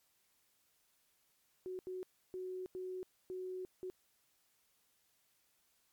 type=tone bursts at uneven times; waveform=sine; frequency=370 Hz; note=F#4; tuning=in tune; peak=-40 dBFS; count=6; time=1.66-1.79 / 1.87-2.03 / 2.34-2.66 / 2.75-3.03 / 3.3-3.65 / 3.83-3.9 s; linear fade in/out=0 ms; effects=white hiss -75 dBFS RMS until 5.92 s + MP3 96 kbps